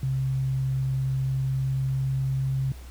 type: tone with pitch glide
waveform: sine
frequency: 132.7 to 133.62 Hz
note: C3 to C3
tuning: +25 to +37 cents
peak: -23 dBFS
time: 0.03-2.72 s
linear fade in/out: 2 ms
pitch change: +12 cents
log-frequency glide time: 0.95-2.24 s
effects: added 63 Hz sine -39 dBFS peak until 2.9 s + pink hiss -51 dBFS RMS until 2.9 s